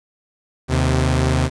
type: tone pair together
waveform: sawtooth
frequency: 77 / 129.5 Hz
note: D#2 / C3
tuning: -17 / -17 cents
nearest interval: major sixth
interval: 900 cents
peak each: -14 / -14 dBFS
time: 0.68-1.5 s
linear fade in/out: 50 ms
effects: resampled to 22050 Hz + 8-bit